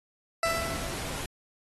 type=tone with exponential decay; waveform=20% pulse; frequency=664 Hz; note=E5; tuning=12 cents sharp; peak=-18 dBFS; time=0.43-1.22 s; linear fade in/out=2 ms; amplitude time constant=170 ms
type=noise; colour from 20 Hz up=pink; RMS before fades=-36 dBFS; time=0.45-1.26 s; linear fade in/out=5 ms
effects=AAC 32 kbps